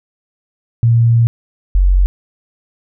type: tone pair in turn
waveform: sine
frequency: 116.54 / 46.12 Hz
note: A#2 / F#1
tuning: 0 / -5 cents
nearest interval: octave + major third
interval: 1605 cents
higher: first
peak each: -7 dBFS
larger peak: neither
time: 0.83-1.27 / 1.75-2.06 s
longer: first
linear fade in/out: 0 ms
effects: none